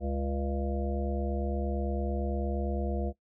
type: harmonic tone with a mistuned harmonic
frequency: 69.3 Hz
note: C#2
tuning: in tune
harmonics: 1 / 3 / 5 / 7 / 9 / 10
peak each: -31 / -36 / -38 / -39 / -41 / -41 dBFS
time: 0-3.13 s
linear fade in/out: 50 ms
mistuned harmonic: 9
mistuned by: -55 cents
effects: noise-tail reverb RT60 0.1 s tail -17 dB re dry